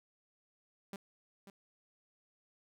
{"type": "tone with echo", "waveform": "sawtooth", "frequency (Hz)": 197.2, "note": "G3", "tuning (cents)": 11, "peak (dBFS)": -38, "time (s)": [0.93, 0.96], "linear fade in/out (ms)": 2, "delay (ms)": 540, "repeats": 1, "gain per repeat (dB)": -10, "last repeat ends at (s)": 1.5, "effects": []}